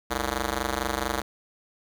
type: ring-modulated tone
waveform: 5% pulse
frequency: 130.81 Hz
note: C3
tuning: in tune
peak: -12 dBFS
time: 0.1-1.22 s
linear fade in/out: 5 ms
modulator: 184 Hz
effects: none